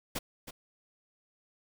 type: noise with echo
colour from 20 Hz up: pink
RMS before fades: -34 dBFS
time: 0.15-0.19 s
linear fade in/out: 10 ms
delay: 320 ms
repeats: 1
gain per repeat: -10 dB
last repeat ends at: 0.51 s
effects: none